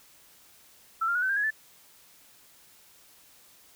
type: tone with pitch steps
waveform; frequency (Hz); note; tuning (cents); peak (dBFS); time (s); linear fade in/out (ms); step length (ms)
sine; 1331 / 1393.1 / 1458.2 / 1526.3 / 1597.5 / 1672.1 / 1750.2; E6 / F6 / F#6 / G6 / G6 / G#6 / A6; +16 / -5 / -26 / -47 / +32 / +11 / -10; -24; 1.01-1.507; 10; 71
effects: white hiss -57 dBFS RMS until 3.75 s